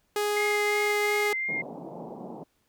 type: tone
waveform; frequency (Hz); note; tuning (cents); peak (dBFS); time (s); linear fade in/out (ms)
sawtooth; 415.4; G#4; 0; -21; 0.16-1.33; 2
type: tone with vibrato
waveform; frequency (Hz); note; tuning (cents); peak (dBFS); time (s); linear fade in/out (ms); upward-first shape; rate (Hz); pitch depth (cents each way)
sine; 2102; C7; +7; -27; 0.36-1.62; 10; triangle; 2.8; 25
type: band-pass noise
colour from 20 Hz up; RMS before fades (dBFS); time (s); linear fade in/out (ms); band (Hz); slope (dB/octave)
pink; -40; 1.48-2.44; 10; 150 to 910; 48
effects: pink hiss -71 dBFS RMS until 2.68 s